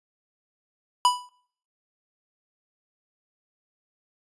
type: tone with exponential decay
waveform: square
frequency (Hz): 987.8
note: B5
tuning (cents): 0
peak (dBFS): -14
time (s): 1.05-1.29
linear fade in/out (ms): 1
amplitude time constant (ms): 51
effects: noise-tail reverb RT60 0.6 s tail -24 dB re dry + resampled to 24000 Hz